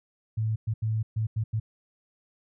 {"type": "tone bursts at uneven times", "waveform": "sine", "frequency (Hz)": 110, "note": "A2", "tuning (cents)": 0, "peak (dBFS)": -24, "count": 6, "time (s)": [[0.37, 0.56], [0.67, 0.74], [0.82, 1.03], [1.16, 1.27], [1.36, 1.44], [1.53, 1.6]], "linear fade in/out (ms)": 10, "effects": []}